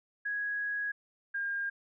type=tone pair in turn; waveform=sine; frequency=1661.2 / 1611.1 Hz; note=G#6 / G6; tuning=0 / +47 cents; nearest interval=minor second; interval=53 cents; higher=first; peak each=-31 / -31 dBFS; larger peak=neither; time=0.25-0.92 / 1.34-1.7 s; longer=first; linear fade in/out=10 ms; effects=none